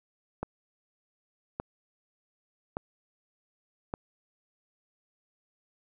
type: click train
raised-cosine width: 1 ms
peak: -18 dBFS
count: 4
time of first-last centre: 0.43-3.939 s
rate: 0.855 Hz
effects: none